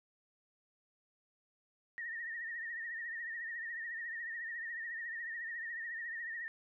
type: tone with vibrato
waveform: sine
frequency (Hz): 1850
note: A#6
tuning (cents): -14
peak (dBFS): -39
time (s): 1.98-6.48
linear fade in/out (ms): 0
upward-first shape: triangle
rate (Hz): 14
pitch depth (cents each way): 81
effects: none